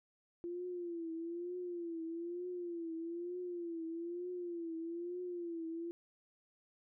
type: tone with vibrato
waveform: sine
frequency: 342.9 Hz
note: F4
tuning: 32 cents flat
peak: -39 dBFS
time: 0.44-5.91 s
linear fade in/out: 0 ms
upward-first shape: triangle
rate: 1.1 Hz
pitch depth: 96 cents each way
effects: none